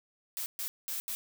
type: noise bursts at uneven times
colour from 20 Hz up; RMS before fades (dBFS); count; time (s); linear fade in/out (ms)
blue; -36; 4; 0.37-0.46 / 0.59-0.68 / 0.88-1 / 1.08-1.15; 0
effects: none